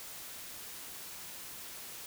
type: silence
effects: white hiss -46 dBFS RMS until 2.06 s